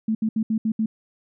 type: tone bursts at uneven times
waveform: sine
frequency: 220 Hz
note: A3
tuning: in tune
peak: -19 dBFS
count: 6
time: 0.08-0.15 / 0.22-0.29 / 0.36-0.43 / 0.5-0.58 / 0.65-0.72 / 0.79-0.86 s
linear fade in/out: 5 ms
effects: none